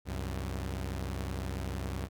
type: tone pair together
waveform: sawtooth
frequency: 66.1 / 93.75 Hz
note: C2 / F#2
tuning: +18 / +23 cents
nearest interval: tritone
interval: 605 cents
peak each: -32 / -34 dBFS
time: 0.05-2.09 s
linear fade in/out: 50 ms
effects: none